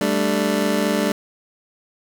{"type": "chord", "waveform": "25% pulse", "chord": "G suspended second", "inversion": "none", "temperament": "just", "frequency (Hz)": [196, 220.5, 294], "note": ["G3", "A3", "D4"], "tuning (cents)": [0, 4, 2], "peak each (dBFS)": -19, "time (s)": [0.01, 1.12], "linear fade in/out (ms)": 2, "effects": []}